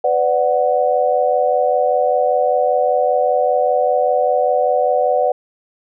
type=chord; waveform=sine; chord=B minor; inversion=none; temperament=equal with one note detuned; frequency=502.2 / 587.3 / 740 Hz; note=B4 / D5 / F#5; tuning=+29 / 0 / 0 cents; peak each=-17 dBFS; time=0.04-5.32 s; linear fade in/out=5 ms; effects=none